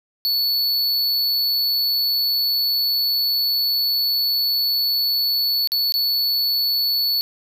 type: tone with dropouts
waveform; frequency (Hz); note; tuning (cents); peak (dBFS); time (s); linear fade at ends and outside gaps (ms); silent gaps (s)
square; 4435; C#8; 0; -18; 0.25-7.21; 0; 5.674-5.719 / 5.922-5.94
effects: none